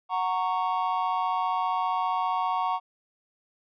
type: chord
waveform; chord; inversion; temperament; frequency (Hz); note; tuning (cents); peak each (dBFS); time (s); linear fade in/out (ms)
triangle; F# major; none; just; 740 / 925 / 1110; F#5 / A#5 / C#6; 0 / -14 / +2; -27; 0.09-2.8; 50
effects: resampled to 11025 Hz